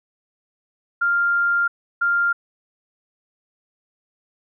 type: tone bursts at uneven times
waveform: sine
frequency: 1396.9 Hz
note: F6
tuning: in tune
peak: -16 dBFS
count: 2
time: 1.01-1.68 / 2.01-2.33 s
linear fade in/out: 10 ms
effects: none